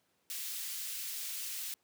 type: high-pass noise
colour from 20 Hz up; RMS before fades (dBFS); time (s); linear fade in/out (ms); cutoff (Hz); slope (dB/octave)
white; -40; 0.3-1.74; 0; 2500; 12
effects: pink hiss -75 dBFS RMS until 1.83 s + high-pass 150 Hz 12 dB/octave